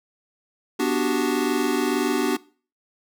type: chord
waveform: square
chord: G major seventh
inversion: first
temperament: equal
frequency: 246.9 / 293.7 / 370 / 392 Hz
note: B3 / D4 / F#4 / G4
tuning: 0 / 0 / 0 / 0 cents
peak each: -27 / -25 / -26 / -29 dBFS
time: 0.79-2.37 s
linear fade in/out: 10 ms
effects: noise-tail reverb RT60 0.4 s tail -21 dB re dry